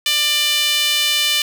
sawtooth tone with high-pass filter, 594 Hz, D5, 20 cents sharp, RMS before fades -17 dBFS, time 0.06-1.42 s, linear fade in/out 2 ms, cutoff 3000 Hz, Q 2.5, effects none

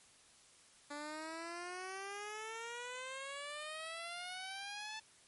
10% pulse exponential sweep, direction up, 288.4 to 880 Hz, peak -35 dBFS, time 0.9-5 s, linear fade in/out 10 ms, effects white hiss -64 dBFS RMS until 5.27 s + MP3 48 kbps

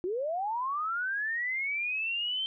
sine linear sweep, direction up, 340 to 3134 Hz, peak -29 dBFS, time 0.04-2.46 s, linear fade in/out 0 ms, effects none

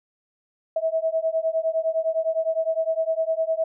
sine beating tone pair, 642 / 651.8 Hz, E5 / E5, -46 / -20 cents, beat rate 9.8 Hz, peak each -24 dBFS, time 0.76-3.64 s, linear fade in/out 5 ms, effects none

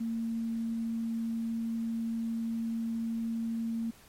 sine tone, 228.1 Hz, A#3, 37 cents flat, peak -30 dBFS, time 0-3.91 s, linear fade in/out 10 ms, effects pink hiss -57 dBFS RMS until 4.08 s + MP3 64 kbps

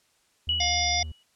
triangle tone with vibrato, 77.8 Hz, D#2, in tune, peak -31 dBFS, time 0.47-1.12 s, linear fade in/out 5 ms, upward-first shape sine, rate 4.1 Hz, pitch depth 51 cents each way
sine tone with exponential decay, 2932 Hz, F#7, 16 cents flat, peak -21 dBFS, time 0.49-1.23 s, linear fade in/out 2 ms, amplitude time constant 160 ms
harmonic tone, 709 Hz, F5, 26 cents sharp, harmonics 1 / 3 / 5 / 7 / 8, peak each -29 / -29 / -29 / -29 / -29 dBFS, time 0.6-1.03 s, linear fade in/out 5 ms
effects white hiss -66 dBFS RMS until 1.35 s + low-pass 9000 Hz 12 dB/octave

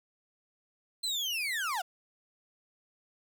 35% pulse linear sweep, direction down, 4154 to 670 Hz, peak -29 dBFS, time 1.03-1.82 s, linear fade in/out 10 ms, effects none

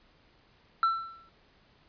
triangle tone with exponential decay, 1340 Hz, E6, 28 cents sharp, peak -18 dBFS, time 0.83-1.29 s, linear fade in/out 1 ms, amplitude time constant 100 ms, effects pink hiss -63 dBFS RMS until 1.88 s + resampled to 11025 Hz

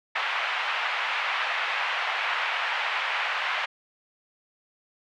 white band-pass noise, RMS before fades -28 dBFS, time 0.15-3.66 s, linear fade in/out 10 ms, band 730 to 2700 Hz, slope 24 dB/octave, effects none

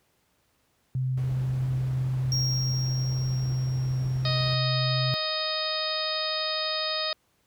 sine tone, 129.4 Hz, C3, 19 cents flat, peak -24 dBFS, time 0.95-5.14 s, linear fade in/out 0 ms
brown noise, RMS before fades -37 dBFS, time 1.17-4.55 s, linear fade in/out 5 ms
triangle tone with exponential decay, 5588 Hz, F8, in tune, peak -24 dBFS, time 2.32-5.04 s, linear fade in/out 1 ms, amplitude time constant 590 ms
harmonic tone, 624 Hz, D#5, 5 cents sharp, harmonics 1 / 2 / 3 / 4 / 5 / 6 / 7 / 8, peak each -33 / -35 / -38 / -39 / -41 / -32 / -34 / -33 dBFS, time 4.25-7.13 s, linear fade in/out 2 ms
effects pink hiss -69 dBFS RMS until 7.46 s + high-pass 60 Hz 12 dB/octave

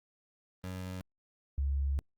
25% pulse / sine tone pair in turn, 92.5 / 69.18 Hz, F#2 / C#2, 0 / -3 cents, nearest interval perfect fourth, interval 503 cents, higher first, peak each -34 / -28 dBFS, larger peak second, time 0.64-1.01 / 1.58-1.99 s, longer second, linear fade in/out 0 ms, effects Opus 24 kbps

